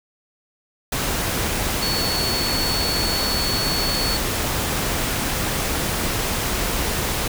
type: tone in noise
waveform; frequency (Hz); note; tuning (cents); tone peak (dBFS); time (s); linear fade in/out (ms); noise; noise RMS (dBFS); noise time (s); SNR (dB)
sine; 4425; C#8; -4; -23; 1.82-4.17; 5; pink; -23; 0.92-7.28; -3
effects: none